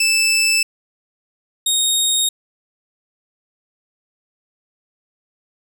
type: tone pair in turn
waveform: 20% pulse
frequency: 2637 / 3729 Hz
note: E7 / A#7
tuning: 0 / 0 cents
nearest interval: tritone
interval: 600 cents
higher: second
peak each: -9 dBFS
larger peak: neither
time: 0-0.63 / 1.66-2.29 s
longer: neither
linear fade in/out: 5 ms
effects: none